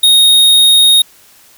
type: tone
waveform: square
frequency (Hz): 3728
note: A#7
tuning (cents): -1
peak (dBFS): -5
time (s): 0.03-1.02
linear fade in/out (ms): 5
effects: white hiss -44 dBFS RMS until 1.57 s